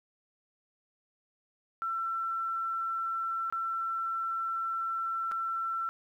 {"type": "tone with dropouts", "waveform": "sine", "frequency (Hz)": 1344, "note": "E6", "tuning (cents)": 33, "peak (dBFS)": -30, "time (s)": [1.82, 5.89], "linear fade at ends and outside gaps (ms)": 0, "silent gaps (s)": [[3.5, 3.525], [5.314, 5.319]], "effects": ["11-bit"]}